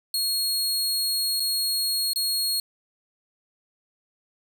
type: tone with dropouts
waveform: sawtooth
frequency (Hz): 4300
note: C8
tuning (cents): +47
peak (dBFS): -20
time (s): 0.14-2.6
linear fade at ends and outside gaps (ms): 2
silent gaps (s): 1.398-1.402 / 2.134-2.159
effects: none